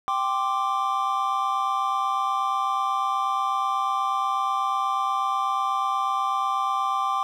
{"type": "chord", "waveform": "triangle", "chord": "G suspended fourth", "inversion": "none", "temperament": "equal", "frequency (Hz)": [784, 1046.5, 1174.7], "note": ["G5", "C6", "D6"], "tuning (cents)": [0, 0, 0], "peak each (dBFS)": [-26, -26, -23], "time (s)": [0.08, 7.23], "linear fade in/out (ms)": 0, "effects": []}